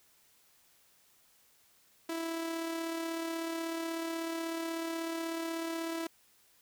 sawtooth tone with amplitude modulation, 329.6 Hz, E4, in tune, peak -29 dBFS, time 2.09-6.07 s, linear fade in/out 5 ms, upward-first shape sine, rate 36.3 Hz, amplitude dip 35%, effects white hiss -66 dBFS RMS until 6.61 s

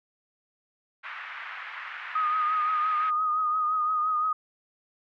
pink band-pass noise, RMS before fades -39 dBFS, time 1.03-3.11 s, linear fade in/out 20 ms, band 1200 to 2300 Hz, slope 24 dB/octave
sine tone with vibrato, 1244.5 Hz, D#6, in tune, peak -23 dBFS, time 2.15-4.33 s, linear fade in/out 5 ms, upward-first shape triangle, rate 5.8 Hz, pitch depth 47 cents each way
effects none

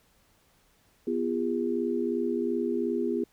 sine tone cluster, 247 / 343.2 / 406 Hz, B3 / F4 / G#4, 0 / -30 / -39 cents, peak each -30 dBFS, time 1.07-3.24 s, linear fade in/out 5 ms, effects pink hiss -65 dBFS RMS until 3.32 s

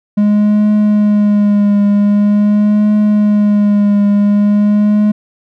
triangle tone with vibrato, 207 Hz, G#3, 5 cents flat, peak -5 dBFS, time 0.17-5.12 s, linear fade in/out 10 ms, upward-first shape triangle, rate 0.45 Hz, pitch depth 31 cents each way, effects none

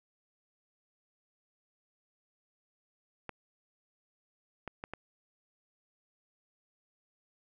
clicks, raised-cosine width 0.5 ms, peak -24 dBFS, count 4, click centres 3.293 / 4.677 / 4.839 / 4.936 s, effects none

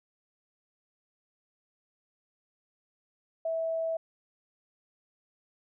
sine tone, 653 Hz, E5, 17 cents flat, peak -28 dBFS, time 3.45-3.97 s, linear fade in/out 5 ms, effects none

